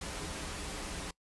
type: noise with comb filter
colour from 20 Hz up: pink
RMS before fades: -40 dBFS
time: 0.01-1.11 s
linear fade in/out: 5 ms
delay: 8.4 ms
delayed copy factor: -0.6
effects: noise-tail reverb RT60 0.1 s tail -22 dB re dry + resampled to 24000 Hz